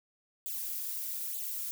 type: noise with flanger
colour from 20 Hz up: violet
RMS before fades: -37 dBFS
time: 0.46-1.71 s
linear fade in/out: 0 ms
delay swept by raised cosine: 0.26 to 5.56 ms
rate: 1.1 Hz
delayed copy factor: +0.85
effects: none